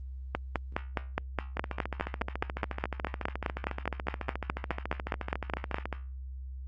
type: two click trains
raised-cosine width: 0.5 ms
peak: -13 / -18 dBFS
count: 27 / 62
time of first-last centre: 0.35-5.744 / 1.57-5.927 s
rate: 4.82 / 14 Hz
effects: added 65 Hz sine -38 dBFS peak until 6.67 s + Opus 32 kbps